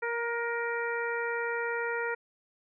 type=harmonic tone with a mistuned harmonic; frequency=468.6 Hz; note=A#4; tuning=9 cents sharp; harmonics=1 / 2 / 3 / 4 / 5; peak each=-33 / -37 / -35 / -36 / -42 dBFS; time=0.02-2.15 s; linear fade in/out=10 ms; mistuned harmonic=3; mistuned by=+15 cents; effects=none